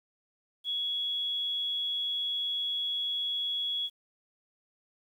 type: tone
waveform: sine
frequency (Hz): 3353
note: G#7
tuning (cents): +16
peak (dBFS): -29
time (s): 0.64-3.9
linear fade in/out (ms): 50
effects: 10-bit